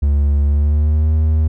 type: tone with pitch glide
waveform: triangle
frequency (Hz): 71.6 to 78.08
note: D2 to D#2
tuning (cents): -43 to +7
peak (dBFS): -9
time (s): 0.02-1.48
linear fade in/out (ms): 10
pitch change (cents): +150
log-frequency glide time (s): 0.45-1.12
effects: none